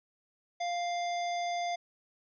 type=harmonic tone; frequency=698.5 Hz; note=F5; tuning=in tune; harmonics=1 / 3 / 5 / 7 / 9; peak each=-31 / -41 / -45 / -48 / -50 dBFS; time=0.6-1.76 s; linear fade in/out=10 ms; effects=none